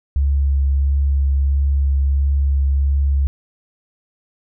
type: tone with vibrato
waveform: sine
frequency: 69.3 Hz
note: C#2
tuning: in tune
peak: -13 dBFS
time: 0.16-3.27 s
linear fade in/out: 0 ms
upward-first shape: triangle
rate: 1.5 Hz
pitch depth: 16 cents each way
effects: none